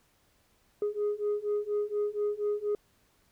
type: beating tone pair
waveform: sine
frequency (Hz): 413.1 / 417.3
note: G#4 / G#4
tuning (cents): -9 / +8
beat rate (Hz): 4.2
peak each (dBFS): -30 / -29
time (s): 0.82-2.75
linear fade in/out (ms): 2
effects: tanh soft clip ceiling -24 dBFS + pink hiss -68 dBFS RMS until 3.31 s